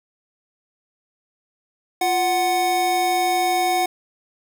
square tone pair together, 349.2 / 740 Hz, F4 / F#5, 0 / 0 cents, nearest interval octave + minor second, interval 1300 cents, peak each -26 / -19 dBFS, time 2.01-3.86 s, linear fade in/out 5 ms, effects none

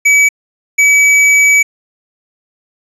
square tone pair in turn, 2285 / 2285 Hz, D7 / D7, -48 / -48 cents, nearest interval unison, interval 0 cents, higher neither, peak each -6 dBFS, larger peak neither, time 0.05-0.29 / 0.78-1.63 s, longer second, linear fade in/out 10 ms, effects resampled to 24000 Hz + 7-bit

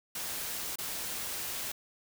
white noise with dropouts, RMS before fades -37 dBFS, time 0.15-1.72 s, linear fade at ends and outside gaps 5 ms, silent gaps 0.758-0.785 s, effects none

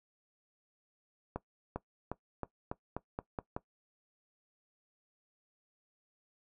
accelerating click train, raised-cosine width 1 ms, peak -22 dBFS, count 9, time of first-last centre 1.36-3.565 s, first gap 400 ms, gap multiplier 0.89, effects noise-tail reverb RT60 0.1 s tail -18 dB re dry

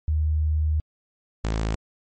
sine / sawtooth tone pair in turn, 77.1 / 54.52 Hz, D#2 / A1, -15 / -15 cents, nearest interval tritone, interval 600 cents, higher first, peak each -19 dBFS, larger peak neither, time 0.08-0.8 / 1.44-1.75 s, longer first, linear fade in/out 0 ms, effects MP3 32 kbps

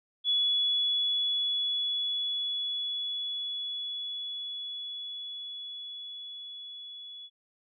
sine tone with level ramp, 3399 Hz, G#7, 39 cents sharp, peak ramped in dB -23 to -42 dBFS, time 0.24-7.3 s, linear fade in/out 50 ms, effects none

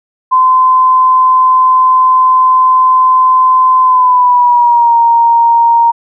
sine tone with pitch glide, 1028 to 931.9 Hz, C6 to A#5, -31 to -1 cents, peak -4 dBFS, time 0.31-5.92 s, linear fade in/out 20 ms, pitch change -170 cents, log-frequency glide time 3.82-4.96 s, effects none

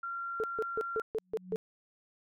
sine tone, 1377 Hz, F6, 25 cents flat, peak -35 dBFS, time 0.03-1.02 s, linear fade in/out 5 ms
sine tone bursts, 440 Hz, A4, in tune, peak -29 dBFS, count 7, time 0.4-1.559 s, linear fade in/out 0 ms, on 37 ms, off 150 ms
sine tone with exponential growth, 183.2 Hz, F#3, 17 cents flat, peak -36 dBFS, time 1.19-1.56 s, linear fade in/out 0 ms, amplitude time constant 79 ms
effects none

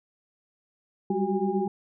sine tone cluster, 192.7 / 201.1 / 369.3 / 384.4 / 812 Hz, G3 / G3 / F#4 / G4 / G#5, -29 / +44 / -3 / -34 / -39 cents, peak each -31 / -29 / -30 / -29 / -32 dBFS, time 1.1-1.68 s, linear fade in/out 5 ms, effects none

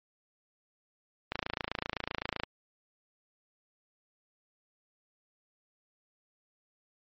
click train, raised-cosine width 0.3 ms, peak -15 dBFS, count 32, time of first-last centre 1.32-2.435 s, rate 27.8 Hz, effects low-pass 5000 Hz 12 dB/octave + MP3 32 kbps

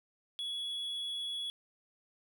triangle tone, 3373 Hz, G#7, 26 cents sharp, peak -34 dBFS, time 0.39-1.5 s, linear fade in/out 0 ms, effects none

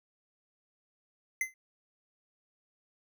square tone with exponential decay, 2057 Hz, C7, 30 cents flat, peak -26 dBFS, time 1.41-1.54 s, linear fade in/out 2 ms, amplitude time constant 27 ms, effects none

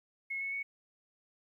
sine tone with pitch steps, 2177 / 2202 / 2222 Hz, C#7 / C#7 / C#7, -32 / -12 / +4 cents, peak -34 dBFS, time 0.3-0.63 s, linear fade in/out 10 ms, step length 110 ms, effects 12-bit

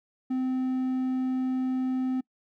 triangle tone with hard clipping, 258 Hz, C4, 24 cents flat, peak -26 dBFS, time 0.3-2.21 s, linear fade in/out 10 ms, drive 6 dB, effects noise-tail reverb RT60 0.1 s tail -25 dB re dry

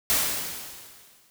white noise with exponential decay, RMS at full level -21 dBFS, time 0.1-1.3 s, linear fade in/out 0 ms, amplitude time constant 260 ms, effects none

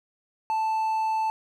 triangle tone, 880 Hz, A5, in tune, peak -21 dBFS, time 0.5-1.3 s, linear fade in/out 0 ms, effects none

